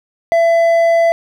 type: tone with hard clipping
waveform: sine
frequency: 670 Hz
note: E5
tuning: 28 cents sharp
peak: -10 dBFS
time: 0.32-1.12 s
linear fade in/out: 0 ms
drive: 5 dB
effects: none